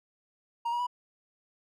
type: tone with pitch steps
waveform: triangle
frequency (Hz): 937 / 958.3 / 980.2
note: A#5 / A#5 / B5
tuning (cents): +9 / +48 / -13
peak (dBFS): -26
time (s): 0.65-0.869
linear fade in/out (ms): 10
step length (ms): 73
effects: none